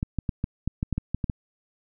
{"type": "clicks", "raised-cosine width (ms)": 5, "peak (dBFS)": -13, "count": 11, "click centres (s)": [0.029, 0.187, 0.292, 0.441, 0.676, 0.829, 0.927, 0.98, 1.146, 1.242, 1.298], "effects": []}